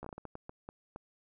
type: slowing click train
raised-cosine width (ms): 1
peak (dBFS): -29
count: 11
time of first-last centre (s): 0.03-0.961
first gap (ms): 14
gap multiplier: 1.39
effects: none